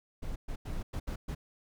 brown noise bursts at uneven times, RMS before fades -36 dBFS, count 6, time 0.22-0.36 / 0.48-0.56 / 0.65-0.83 / 0.93-1 / 1.07-1.16 / 1.28-1.35 s, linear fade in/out 10 ms, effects none

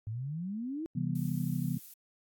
sine exponential sweep, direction up, 103.83 to 335.6 Hz, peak -34 dBFS, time 0.07-0.86 s, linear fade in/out 0 ms
sine chord, C major seventh, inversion none, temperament just, 130.81 / 163.52 / 196.22 / 245.3 Hz, C3 / E3 / G3 / B3, 0 / -14 / +2 / -12 cents, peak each -35 / -33 / -38 / -37 dBFS, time 0.95-1.78 s, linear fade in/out 10 ms
violet noise, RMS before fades -49 dBFS, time 1.15-1.94 s, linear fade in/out 5 ms
effects AAC 64 kbps

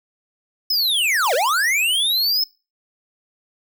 square linear two-way sweep, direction down then up, 5274 to 450 to 5274 Hz, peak -17 dBFS, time 0.7-2.44 s, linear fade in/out 5 ms, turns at 1.34 s
violet noise with exponential decay, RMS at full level -32 dBFS, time 1.24-2.3 s, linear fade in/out 0 ms, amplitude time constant 230 ms
effects noise-tail reverb RT60 0.3 s tail -23 dB re dry

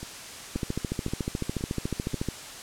two click trains, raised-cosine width 3 ms, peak -24 / -15 dBFS, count 5 / 25, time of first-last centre 0.03-2.135 / 0.56-2.287 s, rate 1.9 / 13.9 Hz, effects white hiss -41 dBFS RMS until 2.62 s + low-pass 9000 Hz 12 dB/octave

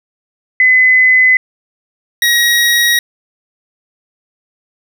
sine / 25% pulse tone pair in turn, 2025 / 1897 Hz, B6 / A#6, +43 / +30 cents, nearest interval minor second, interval 113 cents, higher first, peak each -5 dBFS, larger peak neither, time 0.6-1.37 / 2.22-2.99 s, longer neither, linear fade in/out 2 ms, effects none

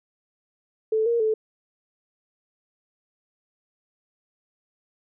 sine tone with pitch steps, 438.4 / 468.4 / 436.5 Hz, A4 / A#4 / A4, -6 / +8 / -14 cents, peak -19 dBFS, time 0.92-1.34 s, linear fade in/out 5 ms, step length 140 ms, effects none

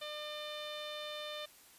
sawtooth tone with low-pass filter, 600 Hz, D5, 37 cents sharp, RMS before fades -43 dBFS, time 0.01-1.46 s, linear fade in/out 10 ms, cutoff 3600 Hz, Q 4.7, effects white hiss -60 dBFS RMS until 1.78 s + resampled to 32000 Hz

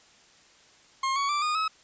40% pulse tone with pitch steps, 1070 / 1120 / 1172.2 / 1227 / 1284.3 Hz, C6 / C#6 / D6 / D#6 / E6, +38 / +18 / -4 / -25 / -46 cents, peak -24 dBFS, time 1.03-1.68 s, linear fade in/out 5 ms, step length 130 ms, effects white hiss -57 dBFS RMS until 1.83 s + resampled to 16000 Hz

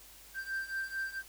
triangle beating tone pair, 1568 / 1572.5 Hz, G6 / G6, 0 / +5 cents, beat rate 4.5 Hz, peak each -38 / -35 dBFS, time 0.34-1.23 s, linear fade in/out 50 ms, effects added 50 Hz sine -62 dBFS peak until 1.28 s + white hiss -55 dBFS RMS until 1.28 s

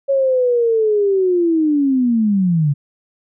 sine linear sweep, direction down, 554.4 to 138 Hz, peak -12 dBFS, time 0.08-2.74 s, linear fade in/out 20 ms, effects none

